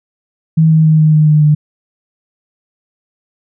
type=tone with pitch steps; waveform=sine; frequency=160 / 158.35 / 156.71 / 155.09 / 153.48 / 151.89 / 150.32 Hz; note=D#3 / D#3 / D#3 / D#3 / D#3 / D#3 / D3; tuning=+49 / +31 / +13 / -5 / -23 / -41 / +41 cents; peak=-5 dBFS; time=0.57-1.55 s; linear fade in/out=10 ms; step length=140 ms; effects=none